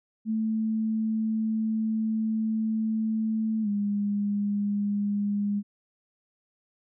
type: tone with pitch glide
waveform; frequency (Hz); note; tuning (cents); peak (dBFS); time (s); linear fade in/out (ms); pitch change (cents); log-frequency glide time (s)
sine; 220 to 204.1; A3 to G#3; 0 to -30; -24; 0.25-5.63; 50; -130; 3.62-3.68
effects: none